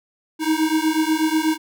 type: beating tone pair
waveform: square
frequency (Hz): 311.1 / 319.3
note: D#4 / D#4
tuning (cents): 0 / +45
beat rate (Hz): 8.2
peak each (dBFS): -21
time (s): 0.39-1.58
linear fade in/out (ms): 50
effects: none